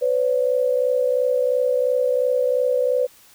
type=tone pair together; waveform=sine; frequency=504.1 / 567 Hz; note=B4 / C#5; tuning=+35 / +39 cents; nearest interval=major second; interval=204 cents; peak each=-18 / -22 dBFS; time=0.01-3.07 s; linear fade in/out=20 ms; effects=white hiss -51 dBFS RMS until 3.34 s